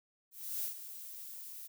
violet noise with ADSR envelope, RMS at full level -36 dBFS, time 0.31-1.68 s, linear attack 320 ms, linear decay 110 ms, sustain -11 dB, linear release 21 ms, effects none

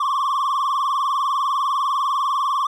triangle tone with vibrato, 1108.7 Hz, C#6, in tune, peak -16 dBFS, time 0-2.67 s, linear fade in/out 5 ms, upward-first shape triangle, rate 20 Hz, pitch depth 150 cents each way, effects none

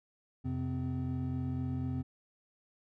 triangle tone cluster, 88.1 / 132.2 / 256.2 Hz, F2 / C3 / C4, +16 / +18 / -36 cents, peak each -36 / -34 / -35 dBFS, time 0.44-2.03 s, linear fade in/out 20 ms, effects none

